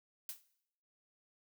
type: noise with exponential decay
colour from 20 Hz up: blue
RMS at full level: -39 dBFS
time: 0.29-0.43 s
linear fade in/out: 2 ms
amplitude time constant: 29 ms
effects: noise-tail reverb RT60 0.7 s tail -17 dB re dry